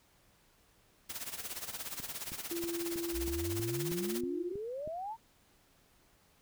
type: noise with tremolo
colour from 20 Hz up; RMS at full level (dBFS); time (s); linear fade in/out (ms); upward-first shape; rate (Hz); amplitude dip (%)
white; -39; 1.09-4.21; 10; sine; 17; 75
type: click train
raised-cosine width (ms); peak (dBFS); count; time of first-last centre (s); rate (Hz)
3; -33; 10; 2-4.875; 3.13
type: tone with pitch glide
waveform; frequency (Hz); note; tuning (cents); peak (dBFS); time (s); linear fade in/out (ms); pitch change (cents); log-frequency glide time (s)
sine; 340.3 to 353.3; F4 to F4; -45 to +20; -35; 2.51-4.52; 5; +65; 3.53-4.2
type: exponential sweep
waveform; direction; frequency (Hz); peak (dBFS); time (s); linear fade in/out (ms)
sine; up; 55 to 932.3; -37; 3.12-5.17; 50
effects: pink hiss -67 dBFS RMS until 6.41 s